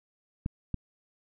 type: clicks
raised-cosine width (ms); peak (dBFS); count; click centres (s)
5; -18; 2; 0.461 / 0.743
effects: none